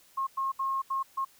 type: tone bursts at uneven times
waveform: sine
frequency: 1077 Hz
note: C6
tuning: 50 cents sharp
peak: -27 dBFS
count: 5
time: 0.17-0.27 / 0.37-0.52 / 0.59-0.82 / 0.9-1.03 / 1.17-1.25 s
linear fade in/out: 10 ms
effects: white hiss -60 dBFS RMS until 1.39 s